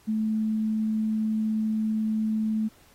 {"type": "tone", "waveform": "sine", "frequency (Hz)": 217.8, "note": "A3", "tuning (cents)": -17, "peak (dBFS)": -23, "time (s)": [0.07, 2.69], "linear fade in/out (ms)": 20, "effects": ["pink hiss -58 dBFS RMS until 2.94 s", "AAC 48 kbps"]}